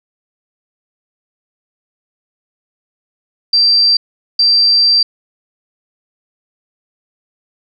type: tone bursts at uneven times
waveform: sine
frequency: 4699 Hz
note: D8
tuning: in tune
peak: -7 dBFS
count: 2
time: 3.53-3.97 / 4.39-5.03 s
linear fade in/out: 5 ms
effects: none